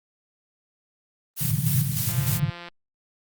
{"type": "noise with tremolo", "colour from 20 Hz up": "blue", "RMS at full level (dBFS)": -27, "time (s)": [1.36, 2.4], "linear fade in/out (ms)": 50, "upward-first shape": "square", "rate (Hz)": 3.3, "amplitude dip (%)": 50}
{"type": "band-pass noise", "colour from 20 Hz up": "pink", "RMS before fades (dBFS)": -25, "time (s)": [1.41, 2.5], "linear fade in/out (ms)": 2, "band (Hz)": [110, 160], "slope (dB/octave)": 48}
{"type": "click train", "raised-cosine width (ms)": 0.3, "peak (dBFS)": -23, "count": 104, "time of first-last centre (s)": [2.09, 2.685], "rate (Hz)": 173}
{"effects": ["Opus 32 kbps"]}